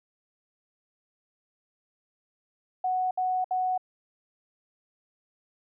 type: tone bursts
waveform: sine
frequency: 740 Hz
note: F#5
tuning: in tune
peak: -24 dBFS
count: 3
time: 2.84-3.778 s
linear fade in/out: 5 ms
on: 270 ms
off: 64 ms
effects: none